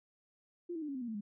sine tone with pitch steps, 347.9 / 322.7 / 299.4 / 277.7 / 257.6 / 239 / 221.7 / 205.7 Hz, F4 / E4 / D4 / C#4 / C4 / A#3 / A3 / G#3, -7 / -37 / +33 / +3 / -27 / +43 / +13 / -16 cents, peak -37 dBFS, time 0.69-1.21 s, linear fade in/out 10 ms, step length 65 ms, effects none

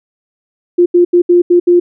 sine tone bursts at uneven times, 351.2 Hz, F4, 10 cents sharp, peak -4 dBFS, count 6, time 0.78-0.86 / 0.94-1.05 / 1.13-1.22 / 1.29-1.42 / 1.5-1.6 / 1.67-1.8 s, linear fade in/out 10 ms, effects none

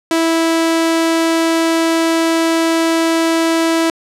sawtooth tone, 328.3 Hz, E4, 7 cents flat, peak -8 dBFS, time 0.11-3.9 s, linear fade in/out 2 ms, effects low-pass 11000 Hz 12 dB/octave

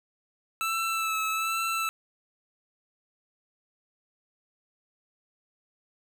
25% pulse tone with vibrato, 1318.5 Hz, E6, in tune, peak -23 dBFS, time 0.61-1.89 s, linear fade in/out 0 ms, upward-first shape sine, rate 1.2 Hz, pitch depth 25 cents each way, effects none

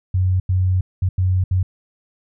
sine tone bursts at uneven times, 92.5 Hz, F#2, in tune, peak -14 dBFS, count 5, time 0.14-0.4 / 0.49-0.81 / 1.02-1.09 / 1.18-1.44 / 1.51-1.63 s, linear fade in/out 5 ms, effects none

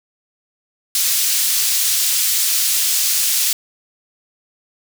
pink high-pass noise, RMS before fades -17 dBFS, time 0.95-3.53 s, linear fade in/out 2 ms, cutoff 4600 Hz, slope 12 dB/octave, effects none

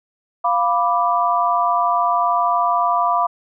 sine chord, B diminished, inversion second, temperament equal, 698.5 / 987.8 / 1174.7 Hz, F5 / B5 / D6, 0 / 0 / 0 cents, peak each -19 dBFS, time 0.44-3.27 s, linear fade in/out 10 ms, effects none

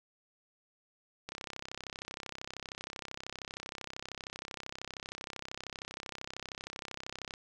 click train, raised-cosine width 0.2 ms, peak -23 dBFS, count 200, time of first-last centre 1.29-7.339 s, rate 32.9 Hz, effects none

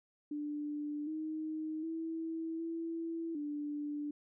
sine tone with pitch steps, 295.6 / 312.7 / 325.5 / 330.6 / 293.9 Hz, D4 / D#4 / E4 / E4 / D4, +11 / +9 / -22 / +5 / +1 cents, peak -36 dBFS, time 0.31-4.11 s, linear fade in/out 5 ms, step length 760 ms, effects none

